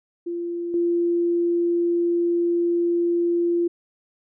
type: tone with level steps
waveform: sine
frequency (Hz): 344.2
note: F4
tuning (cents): -25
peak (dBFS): -25 / -18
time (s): 0.26-3.68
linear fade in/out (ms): 10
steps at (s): 0.74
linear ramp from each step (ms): 2
effects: none